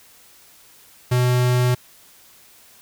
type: tone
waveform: square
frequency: 124.4 Hz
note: B2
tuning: 13 cents sharp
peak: -16 dBFS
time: 1.11-1.75 s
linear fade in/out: 10 ms
effects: white hiss -50 dBFS RMS until 2.81 s